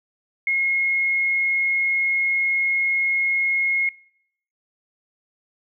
sine tone, 2159 Hz, C#7, 46 cents flat, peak -18 dBFS, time 0.47-3.89 s, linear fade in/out 2 ms, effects noise-tail reverb RT60 0.7 s tail -24 dB re dry

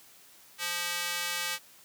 square tone with high-pass filter, 174.61 Hz, F3, in tune, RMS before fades -33 dBFS, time 0.58-1.59 s, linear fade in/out 50 ms, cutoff 1900 Hz, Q 0.78, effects white hiss -56 dBFS RMS until 1.84 s + high-pass 100 Hz 12 dB/octave

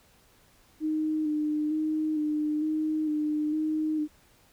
sine tone with vibrato, 306.4 Hz, D#4, 27 cents flat, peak -25 dBFS, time 0.8-4.08 s, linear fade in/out 50 ms, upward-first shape square, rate 1.1 Hz, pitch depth 23 cents each way, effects pink hiss -61 dBFS RMS until 4.52 s

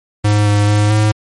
square tone with pitch steps, 104.4 / 103.3 / 104.4 / 106.9 Hz, G#2 / G#2 / G#2 / A2, +10 / -9 / +10 / -49 cents, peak -10 dBFS, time 0.24-1.12 s, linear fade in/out 10 ms, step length 220 ms, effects MP3 48 kbps

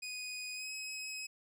20% pulse tone with pitch glide, 2489 to 2549 Hz, D#7 to D#7, 0 to +41 cents, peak -35 dBFS, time 0.02-1.27 s, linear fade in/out 10 ms, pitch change +41 cents, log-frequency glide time 0.54-0.68 s, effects none

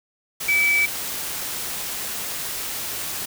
sine tone in noise, 2302 Hz, D7, 35 cents flat, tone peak -16 dBFS, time 0.48-0.86 s, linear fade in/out 10 ms, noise white, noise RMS -29 dBFS, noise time 0.4-3.26 s, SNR +10 dB, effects none

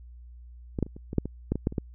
clicks, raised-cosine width 3 ms, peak -16 / -11 / -29 / -29 / -21 / -9 / -20 / -12 / -17 / -11 / -25 / -14 dBFS, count 12, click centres 0.788 / 0.827 / 0.865 / 0.965 / 1.131 / 1.183 / 1.256 / 1.52 / 1.556 / 1.671 / 1.724 / 1.782 s, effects added 60 Hz sine -44 dBFS peak until 1.94 s

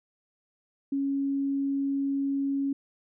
sine tone, 276.5 Hz, C#4, 4 cents flat, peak -25 dBFS, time 0.92-2.73 s, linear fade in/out 5 ms, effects none

